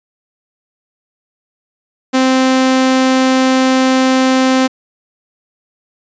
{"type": "tone", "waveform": "sawtooth", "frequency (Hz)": 260.6, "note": "C4", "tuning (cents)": -7, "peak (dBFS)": -5, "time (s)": [2.13, 4.68], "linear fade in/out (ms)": 20, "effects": ["resampled to 16000 Hz"]}